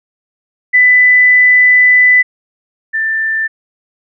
sine tone pair in turn, 1995 / 1777.3 Hz, B6 / A6, +17 / +17 cents, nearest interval major second, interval 200 cents, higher first, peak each -4 / -12 dBFS, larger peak first, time 0.73-2.23 / 2.93-3.48 s, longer first, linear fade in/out 20 ms, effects none

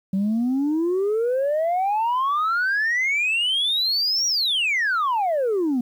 sine exponential two-way sweep, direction up then down, 187.8 to 5780 to 234.7 Hz, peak -17 dBFS, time 0.13-5.81 s, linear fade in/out 5 ms, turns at 4.27 s, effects tanh soft clip ceiling -17 dBFS + 9-bit

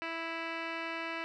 10% pulse tone with low-pass filter, 329.6 Hz, E4, in tune, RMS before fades -38 dBFS, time 0.02-1.24 s, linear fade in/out 0 ms, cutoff 2900 Hz, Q 4.9, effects none

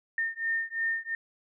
sine beating tone pair, 1818 / 1820.9 Hz, A#6 / A#6, -44 / -41 cents, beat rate 2.9 Hz, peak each -31 dBFS, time 0.18-1.15 s, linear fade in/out 2 ms, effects none

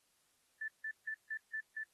sine tone bursts, 1760 Hz, A6, in tune, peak -38 dBFS, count 6, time 0.61-1.836 s, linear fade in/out 5 ms, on 71 ms, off 160 ms, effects white hiss -75 dBFS RMS until 1.93 s + AAC 32 kbps

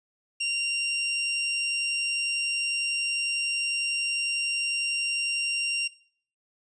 sawtooth tone, 2771 Hz, F7, 14 cents flat, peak -22 dBFS, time 0.4-5.88 s, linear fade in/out 10 ms, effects noise-tail reverb RT60 0.5 s tail -18 dB re dry + resampled to 22050 Hz

